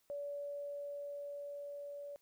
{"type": "tone with level ramp", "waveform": "sine", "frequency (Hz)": 573, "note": "D5", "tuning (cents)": -43, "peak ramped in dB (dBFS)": [-39, -44], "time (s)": [0.1, 2.16], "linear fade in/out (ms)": 0, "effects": ["white hiss -75 dBFS RMS until 2.21 s"]}